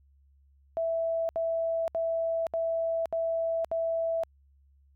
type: tone bursts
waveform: sine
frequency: 659.3 Hz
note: E5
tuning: in tune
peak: -26 dBFS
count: 6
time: 0.77-4.235 s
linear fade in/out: 0 ms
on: 520 ms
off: 69 ms
effects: added 69 Hz sine -59 dBFS peak until 4.95 s